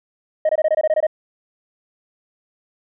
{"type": "tone bursts", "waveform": "sine", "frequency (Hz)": 623, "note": "D#5", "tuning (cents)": 2, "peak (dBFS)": -11, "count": 10, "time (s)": [0.45, 1.068], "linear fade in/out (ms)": 5, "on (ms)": 42, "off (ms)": 22, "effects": ["tanh soft clip ceiling -12 dBFS"]}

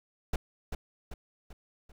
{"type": "noise with echo", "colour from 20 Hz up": "brown", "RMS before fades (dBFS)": -27, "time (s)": [0.33, 0.36], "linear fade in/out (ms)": 5, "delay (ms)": 390, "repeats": 4, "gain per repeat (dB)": -6, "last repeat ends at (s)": 1.92, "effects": []}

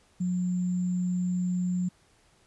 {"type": "tone with sample-and-hold", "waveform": "sine", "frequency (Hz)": 179.8, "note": "F#3", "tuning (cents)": -49, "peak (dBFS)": -25, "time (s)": [0.2, 1.89], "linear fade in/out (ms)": 10, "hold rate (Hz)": 7350, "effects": ["pink hiss -63 dBFS RMS until 2.46 s", "resampled to 24000 Hz"]}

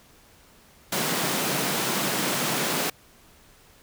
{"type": "high-pass noise", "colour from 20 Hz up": "pink", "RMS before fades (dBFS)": -26, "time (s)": [0.92, 2.9], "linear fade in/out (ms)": 5, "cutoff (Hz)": 140, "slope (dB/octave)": 48, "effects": ["pink hiss -55 dBFS RMS until 3.82 s"]}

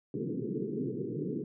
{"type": "band-pass noise", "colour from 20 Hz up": "white", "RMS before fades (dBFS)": -35, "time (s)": [0.14, 1.44], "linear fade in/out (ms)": 2, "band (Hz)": [120, 450], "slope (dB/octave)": 96, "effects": []}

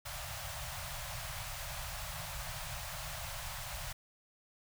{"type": "band-stop noise", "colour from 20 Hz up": "pink", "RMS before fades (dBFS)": -42, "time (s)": [0.05, 3.93], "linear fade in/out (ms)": 10, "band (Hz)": [160, 560], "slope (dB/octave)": 96, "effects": []}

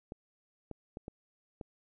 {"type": "clicks", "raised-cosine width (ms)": 2, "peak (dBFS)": -28, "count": 5, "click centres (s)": [0.121, 0.713, 0.971, 1.081, 1.612], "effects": []}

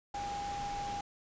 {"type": "tone in noise", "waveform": "sine", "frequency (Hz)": 810, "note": "G#5", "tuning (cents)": -43, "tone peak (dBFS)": -36, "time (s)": [0.14, 1.01], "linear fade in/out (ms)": 5, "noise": "pink", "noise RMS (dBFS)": -44, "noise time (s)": [0.14, 1.01], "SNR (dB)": 5, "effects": ["resampled to 16000 Hz"]}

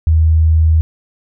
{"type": "tone", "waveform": "sine", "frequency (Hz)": 79.8, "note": "D#2", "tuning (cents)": 44, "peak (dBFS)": -7, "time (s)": [0.07, 0.81], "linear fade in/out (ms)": 0, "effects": []}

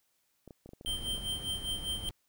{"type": "clicks", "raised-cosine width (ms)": 2, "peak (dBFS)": -35, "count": 9, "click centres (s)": [0.477, 0.508, 0.66, 0.691, 0.734, 0.811, 0.849, 1.148, 1.18]}
{"type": "tone with tremolo", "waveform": "square", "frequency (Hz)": 3136, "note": "G7", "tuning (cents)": 0, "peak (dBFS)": -32, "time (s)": [0.86, 2.09], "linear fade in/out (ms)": 0, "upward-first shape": "sine", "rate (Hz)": 5, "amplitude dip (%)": 75}
{"type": "noise", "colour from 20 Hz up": "brown", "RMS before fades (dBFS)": -42, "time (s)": [0.87, 2.11], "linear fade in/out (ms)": 2}
{"effects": ["white hiss -75 dBFS RMS until 2.28 s"]}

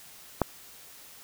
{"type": "click", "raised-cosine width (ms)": 1, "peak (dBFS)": -8, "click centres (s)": 0.417, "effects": ["white hiss -50 dBFS RMS until 1.23 s"]}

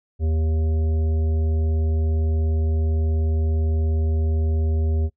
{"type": "harmonic tone with a mistuned harmonic", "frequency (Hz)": 79.3, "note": "D#2", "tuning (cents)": 33, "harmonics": [1, 3, 5, 7, 9], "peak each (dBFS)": [-18, -34, -34, -42, -47], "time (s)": [0.19, 5.1], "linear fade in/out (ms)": 50, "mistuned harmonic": 9, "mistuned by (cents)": -28, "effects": ["noise-tail reverb RT60 0.1 s tail -22 dB re dry"]}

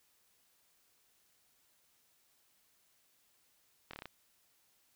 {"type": "slowing click train", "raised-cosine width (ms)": 0.3, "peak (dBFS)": -28, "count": 6, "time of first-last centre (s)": [3.91, 4.057], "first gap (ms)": 24, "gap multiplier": 1.1, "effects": ["white hiss -72 dBFS RMS until 4.95 s"]}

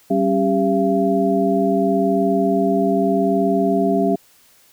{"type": "tone cluster", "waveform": "sine", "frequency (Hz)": [193.1, 273.9, 396.5, 679], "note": ["G3", "C#4", "G4", "F5"], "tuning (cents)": [-26, -21, 20, -49], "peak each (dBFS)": -20, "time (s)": [0.1, 4.16], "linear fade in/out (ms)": 10, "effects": ["white hiss -53 dBFS RMS until 4.72 s"]}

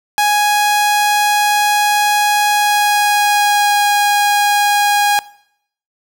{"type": "tone with pitch glide", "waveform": "sawtooth", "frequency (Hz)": [830.6, 821.5], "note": ["G#5", "G#5"], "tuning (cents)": [0, -19], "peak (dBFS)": -7, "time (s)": [0.18, 5.19], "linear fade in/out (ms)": 0, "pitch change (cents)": -19, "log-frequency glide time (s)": [2.5, 3.85], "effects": ["noise-tail reverb RT60 0.7 s tail -21 dB re dry"]}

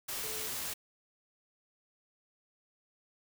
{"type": "tone in noise", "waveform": "sine", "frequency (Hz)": 435.7, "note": "A4", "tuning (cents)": -17, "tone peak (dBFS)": -46, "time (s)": [0.23, 0.48], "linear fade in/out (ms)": 10, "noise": "white", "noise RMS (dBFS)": -38, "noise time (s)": [0.08, 0.74], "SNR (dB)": -11, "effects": []}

